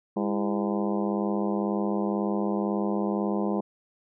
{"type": "harmonic tone with a mistuned harmonic", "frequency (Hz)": 102, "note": "G#2", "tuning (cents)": -31, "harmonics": [2, 3, 4, 5, 6, 7, 8, 9, 10], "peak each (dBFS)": [-27, -31, -33, -35, -37, -38, -39, -40, -41], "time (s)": [0.16, 3.61], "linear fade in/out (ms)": 10, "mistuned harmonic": 3, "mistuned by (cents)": 140, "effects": []}